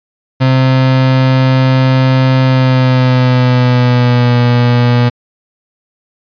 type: tone with pitch glide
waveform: 35% pulse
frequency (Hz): 130.81 to 121.35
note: C3 to B2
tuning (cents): 0 to -30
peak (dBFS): -5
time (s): 0.4-5.1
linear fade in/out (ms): 20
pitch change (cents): -130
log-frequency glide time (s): 2.43-4.37
effects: resampled to 11025 Hz